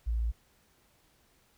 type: tone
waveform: sine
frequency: 56.9 Hz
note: A#1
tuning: 41 cents flat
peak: -27 dBFS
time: 0.06-0.32 s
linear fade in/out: 20 ms
effects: pink hiss -67 dBFS RMS until 1.57 s